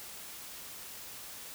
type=silence; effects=white hiss -46 dBFS RMS until 1.54 s